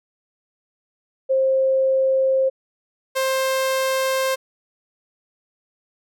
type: tone pair in turn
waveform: sine / sawtooth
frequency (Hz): 530 / 527.9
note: C5 / C5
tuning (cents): +22 / +15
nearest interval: unison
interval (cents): 7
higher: first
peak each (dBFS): -15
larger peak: neither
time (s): 1.29-2.5 / 3.15-4.36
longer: neither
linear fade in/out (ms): 20
effects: none